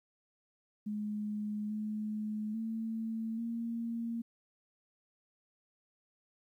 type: tone with pitch steps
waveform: sine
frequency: 210.1 / 213.4 / 224 / 231.5 Hz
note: G#3 / G#3 / A3 / A#3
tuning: +20 / +47 / +31 / -12 cents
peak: -34 dBFS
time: 0.86-4.22 s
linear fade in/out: 10 ms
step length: 840 ms
effects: 12-bit